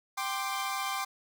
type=chord; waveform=sawtooth; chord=G suspended fourth; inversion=none; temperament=equal with one note detuned; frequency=784 / 1046.5 / 1183.5 Hz; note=G5 / C6 / D6; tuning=0 / 0 / +13 cents; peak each=-32 dBFS; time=0.17-1.05 s; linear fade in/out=10 ms; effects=none